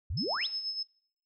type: exponential sweep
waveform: sine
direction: up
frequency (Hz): 64.1 to 4276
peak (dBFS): -31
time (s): 0.1-0.47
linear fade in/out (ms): 5
type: tone with tremolo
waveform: sine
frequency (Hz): 5200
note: E8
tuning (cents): -24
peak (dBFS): -31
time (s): 0.17-0.83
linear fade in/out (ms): 5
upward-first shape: sine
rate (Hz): 8.3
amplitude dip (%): 60
effects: noise-tail reverb RT60 0.6 s tail -21 dB re dry